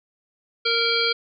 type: harmonic tone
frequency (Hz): 463.5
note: A#4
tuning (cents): -10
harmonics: 1 / 3 / 5 / 7 / 9 / 10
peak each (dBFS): -26 / -26 / -26 / -26 / -26 / -26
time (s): 0.65-1.13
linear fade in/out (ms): 10
effects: none